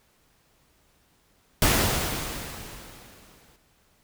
pink noise with exponential decay, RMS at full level -19 dBFS, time 1.62-3.56 s, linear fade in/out 1 ms, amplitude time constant 420 ms, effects pink hiss -64 dBFS RMS until 4.03 s

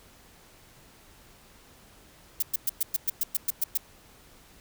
violet noise bursts, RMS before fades -25 dBFS, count 11, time 2.4-3.775 s, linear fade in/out 5 ms, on 25 ms, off 110 ms, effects pink hiss -55 dBFS RMS until 4.6 s

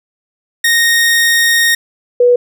sawtooth / sine tone pair in turn, 1858 / 488.7 Hz, A#6 / B4, -6 / -18 cents, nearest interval octave + major seventh, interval 2312 cents, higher first, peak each -5 dBFS, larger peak neither, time 0.64-1.75 / 2.2-2.36 s, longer first, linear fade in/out 5 ms, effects none

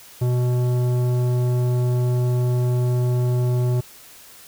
triangle tone with tanh clipping, 123.7 Hz, B2, 3 cents sharp, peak -19 dBFS, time 0.21-3.81 s, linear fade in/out 10 ms, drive 17 dB, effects white hiss -45 dBFS RMS until 4.47 s

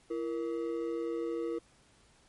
triangle ring-modulated tone, 402.8 Hz, G4, 47 cents sharp, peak -27 dBFS, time 0.1-1.59 s, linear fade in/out 10 ms, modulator 66.3 Hz, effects pink hiss -64 dBFS RMS until 2.28 s + MP3 48 kbps

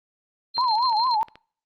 sine tone with tremolo, 4169 Hz, C8, 7 cents flat, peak -25 dBFS, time 0.54-1.16 s, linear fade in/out 20 ms, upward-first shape square, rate 7 Hz, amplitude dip 65%
click train, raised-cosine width 0.3 ms, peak -28 dBFS, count 12, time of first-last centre 0.57-1.356 s, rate 14 Hz
sine tone with vibrato, 936 Hz, A#5, 7 cents sharp, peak -19 dBFS, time 0.58-1.23 s, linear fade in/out 0 ms, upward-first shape triangle, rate 4.6 Hz, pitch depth 210 cents each way
effects noise-tail reverb RT60 0.5 s tail -26 dB re dry + Opus 48 kbps

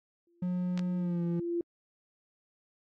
sine tone with exponential growth, 343.1 Hz, F4, 31 cents flat, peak -27 dBFS, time 0.27-1.61 s, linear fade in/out 2 ms, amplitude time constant 290 ms
triangle tone with pitch glide, 180 to 170.78 Hz, F#3 to F3, -47 to -38 cents, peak -27 dBFS, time 0.42-1.4 s, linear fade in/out 5 ms, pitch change -91 cents, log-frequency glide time 0.97-1.23 s
clicks, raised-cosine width 0.2 ms, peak -23 dBFS, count 2, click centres 0.776 / 0.793 s
effects AAC 48 kbps

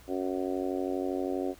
harmonic tone, 92.5 Hz, F#2, in tune, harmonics 3 / 4 / 5 / 6 / 7 / 8, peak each -33 / -33 / -39 / -38 / -41 / -41 dBFS, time 0.07-1.55 s, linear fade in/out 50 ms, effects added 60 Hz sine -56 dBFS peak until 1.59 s + pink hiss -56 dBFS RMS until 1.59 s

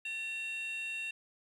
sine tone with frequency modulation, 2724 Hz, F7, 44 cents flat, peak -33 dBFS, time 0.05-1.11 s, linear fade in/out 5 ms, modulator 972 Hz, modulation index 0.41, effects tanh soft clip ceiling -35 dBFS + 11-bit

